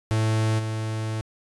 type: tone with level steps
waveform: 45% pulse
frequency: 110 Hz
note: A2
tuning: in tune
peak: -20 / -26 dBFS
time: 0.11-1.21 s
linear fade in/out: 0 ms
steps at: 0.58 s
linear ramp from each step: 20 ms
effects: resampled to 24000 Hz